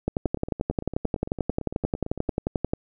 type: two click trains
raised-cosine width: 2 ms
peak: -10 / -19 dBFS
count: 31 / 19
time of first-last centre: 0.08-2.735 / 0.26-2.289 s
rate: 11.3 / 8.87 Hz
effects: none